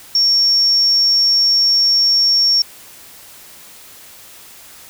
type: tone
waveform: sine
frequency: 5500 Hz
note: F8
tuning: 27 cents flat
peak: -10 dBFS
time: 0.15-2.62 s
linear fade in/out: 2 ms
effects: white hiss -40 dBFS RMS until 4.89 s